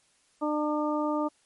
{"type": "harmonic tone", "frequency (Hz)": 300, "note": "D4", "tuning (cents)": 37, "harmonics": [1, 2, 3, 4], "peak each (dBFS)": [-28, -31, -33, -34], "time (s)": [0.41, 1.29], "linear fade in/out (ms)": 20, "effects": ["white hiss -66 dBFS RMS until 1.45 s", "MP3 48 kbps"]}